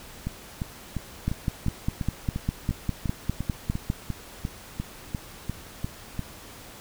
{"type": "two click trains", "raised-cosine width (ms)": 5, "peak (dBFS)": [-12, -16], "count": [14, 18], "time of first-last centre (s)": [[1.28, 3.901], [0.27, 6.193]], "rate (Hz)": [4.96, 2.87], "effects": ["pink hiss -45 dBFS RMS until 6.8 s"]}